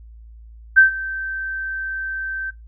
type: tone with ADSR envelope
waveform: sine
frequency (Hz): 1554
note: G6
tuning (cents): -16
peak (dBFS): -5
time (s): 0.76-2.51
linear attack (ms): 22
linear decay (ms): 120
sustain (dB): -19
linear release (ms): 16
effects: noise-tail reverb RT60 0.2 s tail -21 dB re dry + added 56 Hz sine -39 dBFS peak until 2.67 s